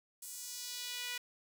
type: tone with high-pass filter sweep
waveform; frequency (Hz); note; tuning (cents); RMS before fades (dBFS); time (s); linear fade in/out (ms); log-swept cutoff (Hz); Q
sawtooth; 490; B4; -14; -43; 0.22-1.18; 5; 8900 to 2200; 1.4
effects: 11-bit